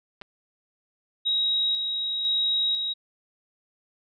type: clicks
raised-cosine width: 0.3 ms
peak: -24 / -24 dBFS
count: 2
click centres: 0.214 / 0.219 s
type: tone with tremolo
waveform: sine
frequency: 3812 Hz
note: A#7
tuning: 38 cents sharp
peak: -21 dBFS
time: 1.25-2.94 s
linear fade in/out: 20 ms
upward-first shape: square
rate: 1 Hz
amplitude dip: 40%
effects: none